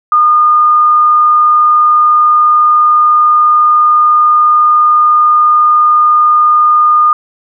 sine tone, 1219 Hz, D#6, 36 cents flat, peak -4 dBFS, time 0.12-7.13 s, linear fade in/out 2 ms, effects none

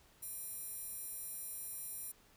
square tone with high-pass filter, 805 Hz, G5, 46 cents sharp, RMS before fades -45 dBFS, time 0.22-2.12 s, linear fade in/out 10 ms, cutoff 11000 Hz, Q 2.7, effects pink hiss -66 dBFS RMS until 2.36 s

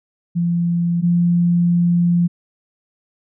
sine tone pair in turn, 171.7 / 173.29 Hz, F3 / F3, -29 / -13 cents, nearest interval unison, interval 16 cents, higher second, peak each -15 / -12 dBFS, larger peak second, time 0.35-1.02 / 1.02-2.28 s, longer second, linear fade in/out 20 ms, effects none

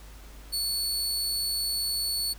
sawtooth tone, 4435 Hz, C#8, in tune, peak -24 dBFS, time 0.52-2.34 s, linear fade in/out 20 ms, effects added 50 Hz sine -44 dBFS peak until 2.38 s + pink hiss -52 dBFS RMS until 2.38 s

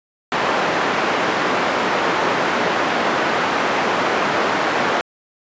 white band-pass noise, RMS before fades -19 dBFS, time 0.32-5.01 s, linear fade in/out 0 ms, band 230 to 1400 Hz, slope 12 dB/octave, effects resampled to 16000 Hz

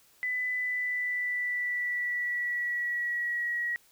sine tone with pitch glide, 1999 to 1910.9 Hz, B6 to A#6, +20 to +42 cents, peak -28 dBFS, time 0.23-3.76 s, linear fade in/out 0 ms, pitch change -78 cents, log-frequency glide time 0.53-3.53 s, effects white hiss -62 dBFS RMS until 3.91 s

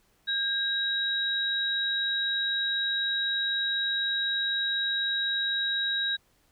sine tone pair together, 1613 / 3836 Hz, G6 / A#7, +49 / +49 cents, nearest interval octave + minor third, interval 1500 cents, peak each -30 / -27 dBFS, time 0.27-6.17 s, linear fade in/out 20 ms, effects pink hiss -67 dBFS RMS until 6.51 s

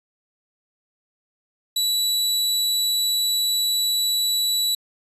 sawtooth tone, 3937 Hz, B7, 6 cents flat, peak -16 dBFS, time 1.76-4.75 s, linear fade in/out 5 ms, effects resampled to 32000 Hz

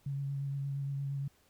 sine tone with vibrato, 139.1 Hz, C#3, 6 cents sharp, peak -33 dBFS, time 0.06-1.28 s, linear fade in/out 5 ms, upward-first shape sine, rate 8.6 Hz, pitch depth 17 cents each way, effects pink hiss -68 dBFS RMS until 1.49 s

